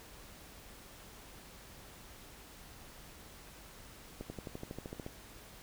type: accelerating click train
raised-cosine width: 2 ms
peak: -28 dBFS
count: 12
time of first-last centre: 4.21-5.064 s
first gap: 90 ms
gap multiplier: 0.97
effects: added 50 Hz sine -63 dBFS peak until 5.62 s + pink hiss -54 dBFS RMS until 5.62 s